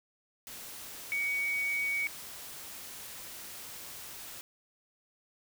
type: tone in noise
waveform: sine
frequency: 2248 Hz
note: C#7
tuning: 24 cents sharp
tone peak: -29 dBFS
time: 1.12-2.07 s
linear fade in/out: 0 ms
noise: white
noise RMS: -45 dBFS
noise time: 0.47-4.41 s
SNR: +13 dB
effects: none